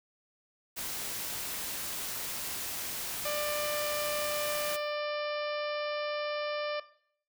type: noise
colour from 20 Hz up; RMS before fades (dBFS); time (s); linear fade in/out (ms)
white; -37; 0.76-4.77; 20
type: harmonic tone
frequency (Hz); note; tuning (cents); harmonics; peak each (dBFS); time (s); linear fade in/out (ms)
594; D5; +20; 1 / 2 / 3 / 4 / 5 / 6 / 7 / 8 / 9; -33 / -38 / -44 / -42 / -46 / -49 / -50 / -48 / -50; 3.25-6.8; 5
effects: noise-tail reverb RT60 0.6 s tail -17 dB re dry